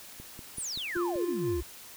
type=click train; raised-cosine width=3 ms; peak=-32 dBFS; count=6; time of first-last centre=0.2-1.158 s; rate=5.22 Hz
type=exponential sweep; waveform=sine; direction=down; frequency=10548 to 58.27 Hz; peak=-33 dBFS; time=0.57-1.63 s; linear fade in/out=10 ms
type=tone with tremolo; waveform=triangle; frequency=349.2 Hz; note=F4; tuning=in tune; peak=-25 dBFS; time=0.95-1.61 s; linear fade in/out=10 ms; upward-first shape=sine; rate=4.1 Hz; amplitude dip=40%
effects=white hiss -48 dBFS RMS until 1.96 s